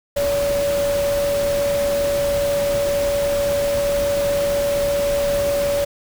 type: tone in noise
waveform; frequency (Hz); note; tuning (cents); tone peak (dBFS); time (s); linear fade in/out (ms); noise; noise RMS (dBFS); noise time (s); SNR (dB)
sine; 569; C#5; +45; -17; 0.16-5.85; 10; pink; -28; 0.16-5.85; +8
effects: none